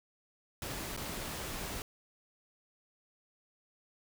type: noise with dropouts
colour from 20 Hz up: pink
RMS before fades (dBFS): -40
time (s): 0.62-1.82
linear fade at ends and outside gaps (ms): 1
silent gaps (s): 0.965-0.974
effects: none